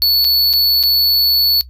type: tone with dropouts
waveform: square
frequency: 4435 Hz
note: C#8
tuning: in tune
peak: -10 dBFS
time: 0.02-1.61 s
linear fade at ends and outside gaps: 0 ms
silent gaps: 0.244-0.249 / 0.53-0.536 / 0.829-0.836 s
effects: noise-tail reverb RT60 0.1 s tail -18 dB re dry + added 63 Hz sine -34 dBFS peak until 1.69 s